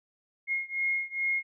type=beating tone pair; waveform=sine; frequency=2148 / 2150.4 Hz; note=C7 / C7; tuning=+45 / +47 cents; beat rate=2.4 Hz; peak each=-30 / -31 dBFS; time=0.47-1.43 s; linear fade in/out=50 ms; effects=none